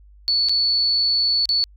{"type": "tone with dropouts", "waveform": "sine", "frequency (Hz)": 4442, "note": "C#8", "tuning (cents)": 3, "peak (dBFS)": -16, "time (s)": [0.28, 1.64], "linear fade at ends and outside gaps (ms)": 0, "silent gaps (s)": [[0.487, 0.494], [1.455, 1.491]], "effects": ["added 50 Hz sine -45 dBFS peak until 1.76 s"]}